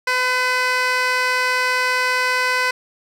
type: tone with band-pass filter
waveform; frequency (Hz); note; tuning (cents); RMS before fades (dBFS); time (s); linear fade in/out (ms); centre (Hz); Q
15% pulse; 505; B4; +39; -19; 0.07-2.71; 5; 2500; 0.67
effects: none